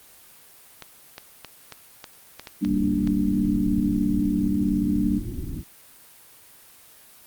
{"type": "clicks", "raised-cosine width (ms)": 0.2, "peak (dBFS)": -19, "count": 9, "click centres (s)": [0.823, 1.181, 1.447, 1.723, 2.042, 2.396, 2.472, 2.649, 3.074]}
{"type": "chord", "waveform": "sine", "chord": "G minor", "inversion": "none", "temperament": "equal", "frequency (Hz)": [196, 233.1, 293.7], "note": ["G3", "Bb3", "D4"], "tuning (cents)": [0, 0, 0], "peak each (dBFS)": [-24, -26, -24], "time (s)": [2.61, 5.2], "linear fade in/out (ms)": 20}
{"type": "low-pass noise", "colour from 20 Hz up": "pink", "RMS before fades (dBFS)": -31, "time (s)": [2.64, 5.64], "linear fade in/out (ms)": 50, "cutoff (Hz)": 360, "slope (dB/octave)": 96}
{"effects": ["white hiss -50 dBFS RMS until 7.26 s", "Opus 32 kbps"]}